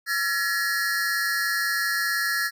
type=tone cluster; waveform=square; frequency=1358 / 1695 / 1888 / 4397 Hz; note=F6 / G#6 / A#6 / C#8; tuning=-49 / +35 / +22 / -15 cents; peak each=-33 / -26 / -29 / -34 dBFS; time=0.06-2.51 s; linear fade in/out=50 ms; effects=none